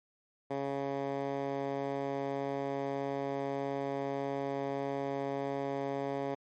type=tone with band-pass filter; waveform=10% pulse; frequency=138.59 Hz; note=C#3; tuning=in tune; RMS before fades=-35 dBFS; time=0.5-6.35 s; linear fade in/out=10 ms; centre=500 Hz; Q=0.72; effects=MP3 48 kbps